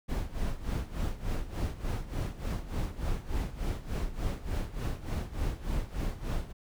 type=noise with tremolo; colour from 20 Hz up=brown; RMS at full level=-30 dBFS; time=0.08-6.53 s; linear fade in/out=20 ms; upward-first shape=sine; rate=3.4 Hz; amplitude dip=80%; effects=none